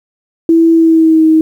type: tone with pitch glide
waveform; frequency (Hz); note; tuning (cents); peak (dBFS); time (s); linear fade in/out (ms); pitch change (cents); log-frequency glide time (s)
sine; 329.6 to 316.9; E4 to D#4; 0 to +32; -4; 0.49-1.41; 2; -68; 0.72-1.25
effects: 7-bit